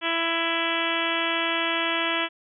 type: harmonic tone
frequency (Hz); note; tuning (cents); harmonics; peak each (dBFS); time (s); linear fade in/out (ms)
332.4; E4; +15; 1 / 2 / 3 / 4 / 5 / 6 / 7 / 8 / 9 / 10; -32 / -32 / -32 / -32 / -32 / -32 / -32 / -32 / -32 / -32; 0.01-2.29; 50
effects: none